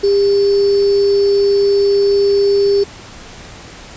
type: tone with sample-and-hold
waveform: sine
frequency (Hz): 400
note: G4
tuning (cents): +35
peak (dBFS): -9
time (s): 0.03-2.84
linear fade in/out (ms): 10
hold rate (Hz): 4900
effects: pink hiss -35 dBFS RMS until 3.96 s + resampled to 16000 Hz